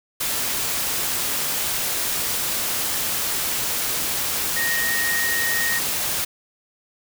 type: tone in noise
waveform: sine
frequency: 1864.7 Hz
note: A#6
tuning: in tune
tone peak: -22 dBFS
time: 4.56-5.79 s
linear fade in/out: 10 ms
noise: white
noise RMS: -24 dBFS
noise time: 0.2-6.25 s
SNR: -1 dB
effects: none